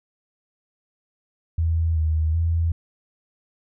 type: tone with pitch steps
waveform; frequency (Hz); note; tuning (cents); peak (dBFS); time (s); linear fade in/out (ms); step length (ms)
sine; 82 / 78.9 / 83.1; E2 / D#2 / E2; -9 / +25 / +15; -18; 1.58-2.72; 5; 380
effects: none